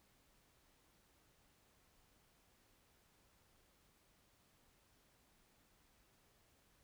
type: silence
effects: pink hiss -73 dBFS RMS until 6.83 s